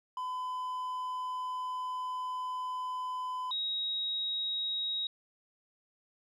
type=tone pair in turn; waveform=triangle / sine; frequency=1010 / 3796 Hz; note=B5 / A#7; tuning=+39 / +31 cents; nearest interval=octave + major seventh; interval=2292 cents; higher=second; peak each=-32 / -31 dBFS; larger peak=second; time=0.17-3.51 / 3.51-5.07 s; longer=first; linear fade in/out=2 ms; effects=none